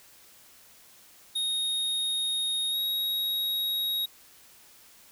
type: tone with pitch glide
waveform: square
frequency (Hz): 3727 to 3790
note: A#7 to A#7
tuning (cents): -1 to +28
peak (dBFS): -27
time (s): 1.35-4.06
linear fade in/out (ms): 10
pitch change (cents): +29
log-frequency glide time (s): 2.7-2.77
effects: white hiss -55 dBFS RMS until 5.11 s